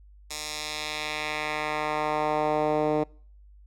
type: tone with band-pass filter sweep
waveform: 10% pulse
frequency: 152.1 Hz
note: D#3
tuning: 39 cents flat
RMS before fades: -28 dBFS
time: 0.3-3.04 s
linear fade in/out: 10 ms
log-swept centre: 6600 to 420 Hz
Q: 1.1
effects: noise-tail reverb RT60 0.5 s tail -26 dB re dry + added 50 Hz sine -49 dBFS peak until 3.66 s